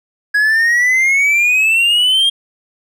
triangle exponential sweep, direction up, 1661.2 to 3244 Hz, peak -8 dBFS, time 0.34-2.3 s, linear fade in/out 10 ms, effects none

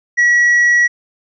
sine tone with tanh clipping, 1926 Hz, B6, 44 cents flat, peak -9 dBFS, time 0.17-0.88 s, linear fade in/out 20 ms, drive 3 dB, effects resampled to 16000 Hz

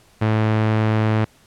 sawtooth tone with low-pass filter, 109.1 Hz, A2, 14 cents flat, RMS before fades -18 dBFS, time 0.21-1.25 s, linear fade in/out 10 ms, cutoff 2400 Hz, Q 0.84, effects pink hiss -54 dBFS RMS until 1.46 s + low-pass 12000 Hz 12 dB/octave

